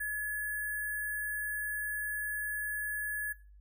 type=tone with sample-and-hold; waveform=sine; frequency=1700 Hz; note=G#6; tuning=40 cents sharp; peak=-32 dBFS; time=0-3.33 s; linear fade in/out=10 ms; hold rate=11025 Hz; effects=noise-tail reverb RT60 0.4 s tail -20 dB re dry + added 50 Hz sine -53 dBFS peak until 3.6 s